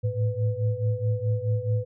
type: tone cluster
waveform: sine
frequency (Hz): 106.7 / 111.4 / 499.4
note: G#2 / A2 / B4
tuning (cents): +47 / +22 / +19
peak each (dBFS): -26 / -26 / -32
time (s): 0.03-1.85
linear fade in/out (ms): 20
effects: none